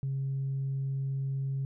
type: tone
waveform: sine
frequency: 135.8 Hz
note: C#3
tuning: 35 cents flat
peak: -28 dBFS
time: 0.03-1.65 s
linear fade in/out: 0 ms
effects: tanh soft clip ceiling -26 dBFS